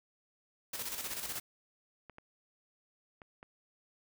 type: noise with tremolo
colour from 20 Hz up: white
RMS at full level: -38 dBFS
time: 0.73-1.4 s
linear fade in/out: 5 ms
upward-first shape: square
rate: 16 Hz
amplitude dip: 50%
type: clicks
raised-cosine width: 0.5 ms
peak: -35 dBFS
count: 4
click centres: 2.097 / 2.184 / 3.218 / 3.429 s
effects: none